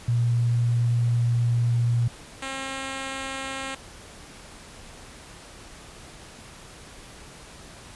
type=tone pair in turn; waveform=sine / 5% pulse; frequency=118.8 / 268.4 Hz; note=A#2 / C4; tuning=+33 / +44 cents; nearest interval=octave + major second; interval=1411 cents; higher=second; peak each=-19 dBFS; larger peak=neither; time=0.08-2.08 / 2.42-3.75 s; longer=first; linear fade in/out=5 ms; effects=pink hiss -45 dBFS RMS until 7.95 s + resampled to 24000 Hz